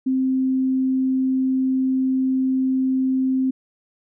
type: tone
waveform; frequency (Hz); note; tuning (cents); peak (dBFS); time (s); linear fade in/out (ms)
sine; 261.6; C4; 0; -17; 0.06-3.51; 10
effects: none